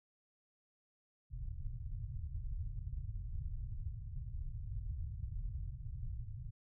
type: low-pass noise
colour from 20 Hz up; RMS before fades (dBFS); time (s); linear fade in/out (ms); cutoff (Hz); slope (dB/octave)
pink; -42; 1.3-6.51; 20; 130; 48
effects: none